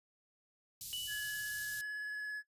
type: band-stop noise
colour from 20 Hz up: white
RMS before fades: -44 dBFS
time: 0.81-1.81 s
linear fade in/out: 0 ms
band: 160 to 3900 Hz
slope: 24 dB/octave
type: tone with exponential decay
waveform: triangle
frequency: 2960 Hz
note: F#7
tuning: in tune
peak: -36 dBFS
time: 0.93-2.31 s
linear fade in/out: 0 ms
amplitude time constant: 300 ms
type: tone with vibrato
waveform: triangle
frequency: 1698 Hz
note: G#6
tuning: 38 cents sharp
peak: -36 dBFS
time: 1.07-2.43 s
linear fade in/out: 50 ms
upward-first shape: sine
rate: 18 Hz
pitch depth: 10 cents each way
effects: noise-tail reverb RT60 0.1 s tail -20 dB re dry + resampled to 32000 Hz